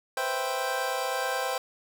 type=chord; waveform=25% pulse; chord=C major seventh; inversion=third; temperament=equal; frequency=493.9 / 523.3 / 659.3 / 784 Hz; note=B4 / C5 / E5 / G5; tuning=0 / 0 / 0 / 0 cents; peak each=-33 / -28 / -32 / -28 dBFS; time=0.17-1.58 s; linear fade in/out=2 ms; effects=none